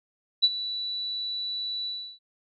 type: tone with ADSR envelope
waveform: sine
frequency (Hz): 3951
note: B7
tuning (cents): 0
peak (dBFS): -14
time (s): 0.42-2.19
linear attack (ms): 21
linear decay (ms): 43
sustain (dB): -15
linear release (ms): 330
effects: none